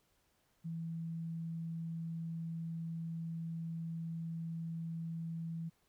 sine tone, 164.81 Hz, E3, in tune, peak -38 dBFS, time 0.64-5.7 s, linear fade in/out 20 ms, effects pink hiss -75 dBFS RMS until 5.88 s

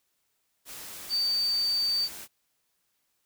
sine tone in noise, 4600 Hz, D8, 37 cents flat, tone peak -24 dBFS, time 1.09-2.09 s, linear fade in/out 50 ms, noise white, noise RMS -42 dBFS, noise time 0.65-2.28 s, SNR +15 dB, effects white hiss -75 dBFS RMS until 3.25 s

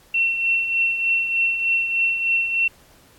sine tone with tremolo, 2711 Hz, E7, 48 cents sharp, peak -15 dBFS, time 0.14-2.68 s, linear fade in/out 5 ms, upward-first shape triangle, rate 3.3 Hz, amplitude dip 60%, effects pink hiss -53 dBFS RMS until 3.18 s + AAC 64 kbps

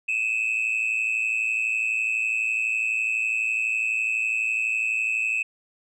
sine tone pair together, 2525 / 2637 Hz, D#7 / E7, +25 / 0 cents, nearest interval minor second, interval 75 cents, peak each -23 dBFS, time 0.08-5.43 s, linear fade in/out 10 ms, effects tanh soft clip ceiling -19 dBFS

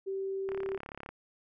sine tone, 387.3 Hz, G4, 21 cents flat, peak -32 dBFS, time 0.06-0.78 s, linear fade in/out 20 ms
click train, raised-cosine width 0.5 ms, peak -27 dBFS, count 22, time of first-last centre 0.49-1.09 s, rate 35 Hz
effects none

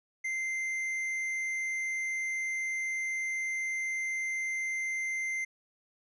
sine tone with tanh clipping, 2084 Hz, C7, 7 cents flat, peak -32 dBFS, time 0.24-5.45 s, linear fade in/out 10 ms, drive 7 dB, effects none

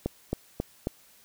click train, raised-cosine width 2 ms, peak -14 dBFS, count 4, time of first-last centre 0.06-0.871 s, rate 3.7 Hz, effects white hiss -58 dBFS RMS until 1.24 s

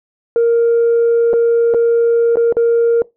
sine tone with dropouts, 466.2 Hz, A#4, in tune, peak -7 dBFS, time 0.36-3.02 s, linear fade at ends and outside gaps 1 ms, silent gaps 1.332-1.337 / 1.739-1.745 / 2.357-2.37 / 2.525-2.568 s, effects noise-tail reverb RT60 0.2 s tail -22 dB re dry + tanh soft clip ceiling -7 dBFS

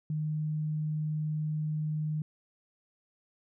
sine tone, 153.5 Hz, D#3, 23 cents flat, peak -29 dBFS, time 0.1-2.22 s, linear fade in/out 2 ms, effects none

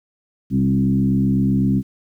sine tone with frequency modulation, 196 Hz, G3, in tune, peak -14 dBFS, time 0.5-1.83 s, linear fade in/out 50 ms, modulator 67.9 Hz, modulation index 1.2, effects 9-bit

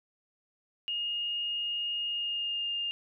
sine tone with pitch glide, 2849 to 2816 Hz, F7 to F7, +34 to +14 cents, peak -30 dBFS, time 0.88-2.91 s, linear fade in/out 0 ms, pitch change -20 cents, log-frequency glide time 2.08-2.71 s, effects none

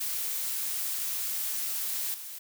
blue noise with level steps, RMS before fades -32 / -41 dBFS, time 0-2.39 s, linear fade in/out 10 ms, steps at 2.14 s, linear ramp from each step 2 ms, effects none

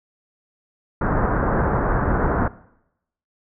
pink low-pass noise, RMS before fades -20 dBFS, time 1.01-2.48 s, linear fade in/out 5 ms, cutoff 1600 Hz, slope 48 dB/octave, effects noise-tail reverb RT60 0.8 s tail -19 dB re dry

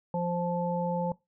harmonic tone, 174.61 Hz, F3, in tune, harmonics 1 / 3 / 5, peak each -30 / -32 / -33 dBFS, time 0.14-1.12 s, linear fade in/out 2 ms, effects noise-tail reverb RT60 0.2 s tail -20 dB re dry

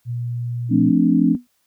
sine tone, 120 Hz, B2, 49 cents flat, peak -22 dBFS, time 0.05-0.93 s, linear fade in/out 50 ms
sine chord, D minor seventh, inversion first, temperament equal, 174.61 / 220 / 261.6 / 293.7 Hz, F3 / A3 / C4 / D4, 0 / 0 / 0 / 0 cents, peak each -19 / -19 / -17 / -18 dBFS, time 0.69-1.37 s, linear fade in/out 50 ms
sine tone with exponential decay, 245.2 Hz, B3, 12 cents flat, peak -21 dBFS, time 1.35-1.47 s, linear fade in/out 0 ms, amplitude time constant 25 ms
effects white hiss -66 dBFS RMS until 1.66 s

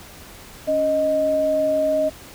sine tone pair together, 279.9 / 622.3 Hz, C#4 / D#5, +17 / 0 cents, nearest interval octave + major second, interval 1383 cents, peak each -27 / -17 dBFS, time 0.67-2.1 s, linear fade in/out 20 ms, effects pink hiss -42 dBFS RMS until 2.34 s

